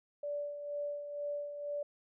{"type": "tone with tremolo", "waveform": "sine", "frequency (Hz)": 581, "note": "D5", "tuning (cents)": -19, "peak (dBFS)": -34, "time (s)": [0.23, 1.83], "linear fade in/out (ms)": 5, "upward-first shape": "sine", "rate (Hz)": 2.1, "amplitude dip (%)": 55, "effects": []}